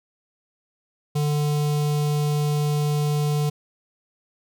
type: tone with notch filter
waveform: square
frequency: 148 Hz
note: D3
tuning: 14 cents sharp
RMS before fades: -22 dBFS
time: 1.15-3.5 s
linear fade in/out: 10 ms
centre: 1700 Hz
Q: 1
effects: none